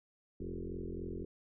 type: tone with frequency modulation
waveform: sine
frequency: 207.7 Hz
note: G#3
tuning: in tune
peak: -38 dBFS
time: 0.4-1.25 s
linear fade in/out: 5 ms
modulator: 43.7 Hz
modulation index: 4.8
effects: none